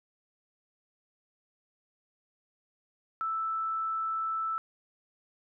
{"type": "tone", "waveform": "sine", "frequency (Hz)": 1319, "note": "E6", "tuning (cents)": 1, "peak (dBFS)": -29, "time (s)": [3.21, 4.58], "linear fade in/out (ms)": 0, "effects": []}